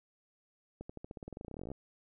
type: accelerating click train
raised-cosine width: 2 ms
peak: -30 dBFS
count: 24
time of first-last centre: 0.81-1.716 s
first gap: 85 ms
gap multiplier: 0.92
effects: none